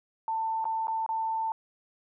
sine tone with dropouts, 892 Hz, A5, 23 cents sharp, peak -27 dBFS, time 0.28-1.52 s, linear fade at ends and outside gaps 1 ms, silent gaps 0.643-0.653 / 0.871-0.881 / 1.063-1.09 s, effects none

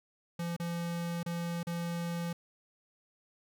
square tone with dropouts, 170.7 Hz, F3, 39 cents flat, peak -34 dBFS, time 0.39-2.33 s, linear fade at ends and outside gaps 5 ms, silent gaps 0.565-0.598 / 1.231-1.261 / 1.631-1.669 s, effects none

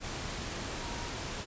sine tone in noise, 947 Hz, A#5, 27 cents sharp, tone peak -46 dBFS, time 0.78-1.12 s, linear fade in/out 50 ms, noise pink, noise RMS -38 dBFS, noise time 0-1.46 s, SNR -11 dB, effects resampled to 16000 Hz

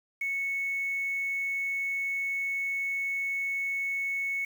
sine tone with quantisation, 2208 Hz, C#7, 7 cents flat, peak -28 dBFS, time 0.21-4.45 s, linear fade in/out 5 ms, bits 8, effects none

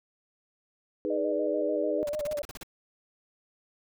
sine chord, G# minor, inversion second, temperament equal, 311.1 / 415.3 / 493.9 Hz, D#4 / G#4 / B4, 0 / 0 / 0 cents, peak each -32 dBFS, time 1.05-2.03 s, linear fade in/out 0 ms
sine tone with vibrato, 595 Hz, D5, 22 cents sharp, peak -29 dBFS, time 1.1-2.42 s, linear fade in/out 5 ms, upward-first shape square, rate 6.8 Hz, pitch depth 39 cents each way
pink noise bursts, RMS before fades -41 dBFS, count 10, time 2.07-2.632 s, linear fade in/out 2 ms, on 22 ms, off 38 ms
effects none

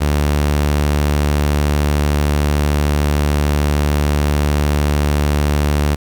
sawtooth tone, 73.42 Hz, D2, in tune, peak -9 dBFS, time 0-5.96 s, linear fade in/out 20 ms, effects 7-bit

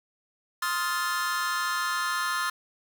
45% pulse chord, F dominant seventh, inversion second, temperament just, 1047.7 / 1257.2 / 1396.9 / 1746.1 Hz, C6 / Eb6 / F6 / A6, +2 / +18 / 0 / -14 cents, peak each -32 dBFS, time 0.62-2.5 s, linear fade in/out 5 ms, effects none

